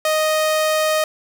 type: tone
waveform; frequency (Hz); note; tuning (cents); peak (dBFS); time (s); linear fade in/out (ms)
sawtooth; 622.3; D#5; 0; -12; 0.05-1.04; 2
effects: none